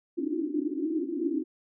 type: band-pass noise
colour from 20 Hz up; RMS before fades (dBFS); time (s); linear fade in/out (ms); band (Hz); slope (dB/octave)
white; -30; 0.17-1.44; 20; 270 to 350; 96
effects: none